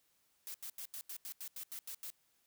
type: noise bursts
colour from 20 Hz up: blue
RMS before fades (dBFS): -45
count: 11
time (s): 0.47-2.102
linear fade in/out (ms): 0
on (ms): 72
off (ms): 84
effects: white hiss -75 dBFS RMS until 2.46 s